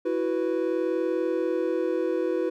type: chord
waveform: triangle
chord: E suspended second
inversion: none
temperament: equal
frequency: 329.6 / 370 / 493.9 Hz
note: E4 / F#4 / B4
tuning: 0 / 0 / 0 cents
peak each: -26 dBFS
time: 0.05-2.5 s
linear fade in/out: 10 ms
effects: none